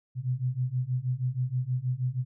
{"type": "beating tone pair", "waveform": "sine", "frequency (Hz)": [123.47, 129.77], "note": ["B2", "C3"], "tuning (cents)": [0, -14], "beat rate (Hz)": 6.3, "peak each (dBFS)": [-30, -29], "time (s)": [0.15, 2.25], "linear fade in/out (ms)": 50, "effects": []}